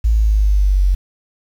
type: exponential sweep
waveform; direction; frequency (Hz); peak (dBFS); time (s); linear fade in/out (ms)
sine; down; 55.9 to 45.8; -10; 0.04-0.95; 10
effects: 7-bit